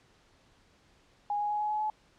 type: tone with pitch steps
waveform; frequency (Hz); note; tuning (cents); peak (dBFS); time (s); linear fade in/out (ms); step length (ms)
sine; 824 / 830.2 / 836.5 / 842.8 / 849.1 / 855.5; G#5 / G#5 / G#5 / G#5 / G#5 / A5; -14 / -1 / +12 / +25 / +38 / -49; -28; 1.3-1.9; 2; 100
effects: pink hiss -64 dBFS RMS until 2.18 s + low-pass 6000 Hz 12 dB/octave